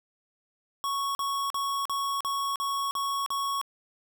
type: tone bursts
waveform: square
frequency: 1108.7 Hz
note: C#6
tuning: in tune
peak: -28 dBFS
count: 8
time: 0.84-3.614 s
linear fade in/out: 0 ms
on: 310 ms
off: 42 ms
effects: none